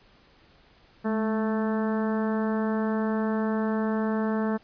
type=harmonic tone with a mistuned harmonic; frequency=220 Hz; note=A3; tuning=in tune; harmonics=1 / 2 / 3 / 4 / 5 / 6 / 7 / 8; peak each=-25 / -31 / -35 / -37 / -39 / -41 / -42 / -43 dBFS; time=1.04-4.58 s; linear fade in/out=20 ms; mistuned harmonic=1; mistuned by=-39 cents; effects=pink hiss -58 dBFS RMS until 4.63 s + resampled to 11025 Hz